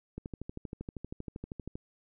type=click train; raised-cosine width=3 ms; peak=-26 dBFS; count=21; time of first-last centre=0.18-1.755 s; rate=12.7 Hz; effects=none